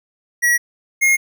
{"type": "tone pair in turn", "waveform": "square", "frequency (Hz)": [1921, 2144], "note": ["B6", "C7"], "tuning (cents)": [-48, 42], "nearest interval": "major second", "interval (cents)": 190, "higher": "second", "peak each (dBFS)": [-13, -12], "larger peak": "second", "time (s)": [[0.42, 0.58], [1.01, 1.17]], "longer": "neither", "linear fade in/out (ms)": 20, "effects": []}